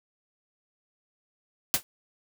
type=noise with exponential decay; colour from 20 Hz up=white; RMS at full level=-18 dBFS; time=1.74-1.83 s; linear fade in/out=0 ms; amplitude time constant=18 ms; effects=none